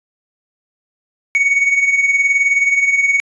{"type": "tone with tremolo", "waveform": "triangle", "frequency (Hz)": 2231, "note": "C#7", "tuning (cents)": 11, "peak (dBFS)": -7, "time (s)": [1.35, 3.2], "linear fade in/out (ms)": 0, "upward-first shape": "sine", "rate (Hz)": 19, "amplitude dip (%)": 60, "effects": ["resampled to 22050 Hz"]}